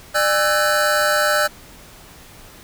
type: tone cluster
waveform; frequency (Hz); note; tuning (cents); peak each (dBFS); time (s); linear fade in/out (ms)
square; 597 / 816 / 1323 / 1518 / 1692; D5 / G#5 / E6 / F#6 / G#6; +28 / -31 / +6 / +44 / +32; -20 / -28 / -22 / -21 / -28; 0.14-1.48; 20
effects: pink hiss -43 dBFS RMS until 2.63 s